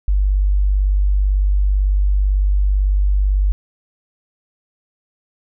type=tone; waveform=sine; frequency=49 Hz; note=G1; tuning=in tune; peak=-12 dBFS; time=0.08-3.52 s; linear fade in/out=0 ms; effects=none